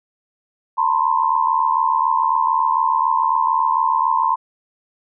sine tone cluster, 908 / 992 / 1059 Hz, A#5 / B5 / C6, -46 / +7 / +21 cents, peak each -19 dBFS, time 0.77-4.36 s, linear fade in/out 20 ms, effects none

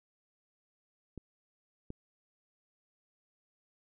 clicks, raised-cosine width 3 ms, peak -30 / -28 dBFS, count 2, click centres 1.177 / 1.904 s, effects none

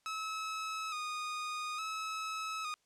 sawtooth tone with vibrato, 1263 Hz, D#6, 26 cents sharp, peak -33 dBFS, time 0.06-2.74 s, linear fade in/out 0 ms, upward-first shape square, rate 0.58 Hz, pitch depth 41 cents each way, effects white hiss -75 dBFS RMS until 2.85 s + low-pass 8000 Hz 12 dB/octave

